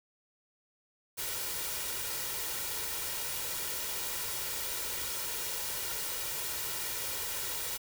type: noise with comb filter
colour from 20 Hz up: white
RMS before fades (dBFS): -36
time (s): 1.17-7.78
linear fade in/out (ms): 20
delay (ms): 2.1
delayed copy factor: +0.55
effects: none